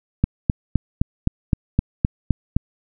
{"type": "click train", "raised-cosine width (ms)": 5, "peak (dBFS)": -3, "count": 10, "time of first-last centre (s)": [0.24, 2.566], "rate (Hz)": 3.87, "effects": []}